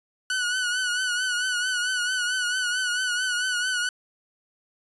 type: tone with vibrato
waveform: sawtooth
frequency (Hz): 1480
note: F#6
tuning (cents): 0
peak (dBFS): -20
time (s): 0.3-3.89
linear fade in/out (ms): 2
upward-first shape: triangle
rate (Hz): 4.5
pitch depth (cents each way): 62
effects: resampled to 24000 Hz